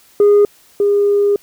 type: tone pair in turn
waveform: sine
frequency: 410.7 / 406.5 Hz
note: G#4 / G#4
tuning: -19 / -37 cents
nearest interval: unison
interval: 18 cents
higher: first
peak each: -4 / -9 dBFS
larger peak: first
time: 0.2-0.45 / 0.8-1.36 s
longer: second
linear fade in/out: 2 ms
effects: tanh soft clip ceiling -5 dBFS + white hiss -49 dBFS RMS until 1.42 s